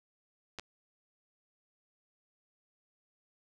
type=clicks; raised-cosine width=0.2 ms; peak=-23 / -25 dBFS; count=2; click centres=0.587 / 0.596 s; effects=none